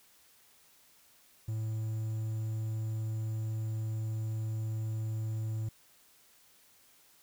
triangle tone with quantisation, 110 Hz, A2, in tune, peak -30 dBFS, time 1.48-5.69 s, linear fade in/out 5 ms, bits 10, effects white hiss -63 dBFS RMS until 7.22 s

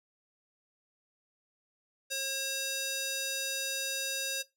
square tone with band-pass filter, 540 Hz, C#5, 45 cents flat, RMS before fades -35 dBFS, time 2.1-4.43 s, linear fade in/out 20 ms, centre 6300 Hz, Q 1, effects noise-tail reverb RT60 0.2 s tail -18 dB re dry

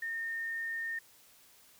sine tone, 1827 Hz, A#6, 35 cents flat, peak -34 dBFS, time 0.02-0.99 s, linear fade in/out 5 ms, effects white hiss -61 dBFS RMS until 1.79 s

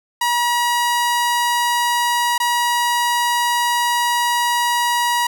sawtooth tone with dropouts, 960 Hz, B5, 49 cents flat, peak -12 dBFS, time 0.21-5.27 s, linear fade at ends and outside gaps 5 ms, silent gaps 2.38-2.4 s, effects none

